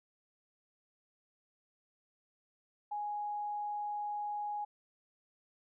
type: tone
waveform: sine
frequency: 830.6 Hz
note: G#5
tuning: in tune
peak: -35 dBFS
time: 2.91-4.65 s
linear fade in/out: 10 ms
effects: none